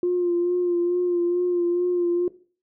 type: tone with vibrato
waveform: sine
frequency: 352 Hz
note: F4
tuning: 14 cents sharp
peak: -18 dBFS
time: 0.03-2.28 s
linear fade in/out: 2 ms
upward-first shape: sine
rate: 2.3 Hz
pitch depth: 29 cents each way
effects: noise-tail reverb RT60 0.4 s tail -17 dB re dry + tanh soft clip ceiling -14 dBFS